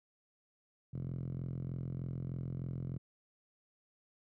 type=tone with band-pass filter; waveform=5% pulse; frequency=43.27 Hz; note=F1; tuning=15 cents flat; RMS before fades=-40 dBFS; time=0.93-2.98 s; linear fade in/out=10 ms; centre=130 Hz; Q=3.2; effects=none